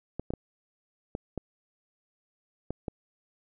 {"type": "clicks", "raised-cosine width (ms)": 2, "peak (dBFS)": -19, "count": 7, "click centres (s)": [0.196, 0.305, 0.337, 1.151, 1.377, 2.706, 2.882], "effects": []}